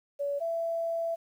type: tone pair in turn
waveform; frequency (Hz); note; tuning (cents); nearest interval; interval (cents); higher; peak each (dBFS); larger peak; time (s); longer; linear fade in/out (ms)
sine; 568 / 666.6; C#5 / E5; +42 / +19; minor third; 277; second; -28 / -28; neither; 0.19-0.4 / 0.4-1.16; second; 20
effects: 10-bit